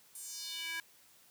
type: tone with high-pass filter sweep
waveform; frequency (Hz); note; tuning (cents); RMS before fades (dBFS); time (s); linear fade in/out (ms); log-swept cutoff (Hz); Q
square; 329.6; E4; 0; -42; 0.15-0.8; 2; 9800 to 1700; 2.7
effects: white hiss -63 dBFS RMS until 1.3 s + high-pass 60 Hz 12 dB/octave